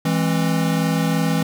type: chord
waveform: square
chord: E augmented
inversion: none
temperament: equal with one note detuned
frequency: 164.81 / 207.7 / 266 Hz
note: E3 / G#3 / B#3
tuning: 0 / 0 / +29 cents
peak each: -20 / -25 / -24 dBFS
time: 0.05-1.43 s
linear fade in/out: 5 ms
effects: none